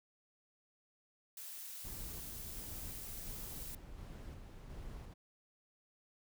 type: noise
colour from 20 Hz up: blue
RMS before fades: -48 dBFS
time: 1.37-3.75 s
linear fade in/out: 2 ms
type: noise with tremolo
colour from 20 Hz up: brown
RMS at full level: -48 dBFS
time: 1.84-5.14 s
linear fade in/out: 10 ms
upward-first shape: square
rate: 1.4 Hz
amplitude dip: 30%
effects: none